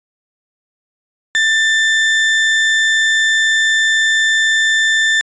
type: tone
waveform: 35% pulse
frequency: 1778 Hz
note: A6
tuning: 18 cents sharp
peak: -9 dBFS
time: 1.35-5.21 s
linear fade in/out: 0 ms
effects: resampled to 16000 Hz